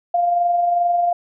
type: tone with amplitude modulation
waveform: sine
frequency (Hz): 698.5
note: F5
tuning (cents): 0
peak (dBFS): -13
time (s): 0.14-1.13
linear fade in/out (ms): 5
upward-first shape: sine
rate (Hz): 22.5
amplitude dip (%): 35
effects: none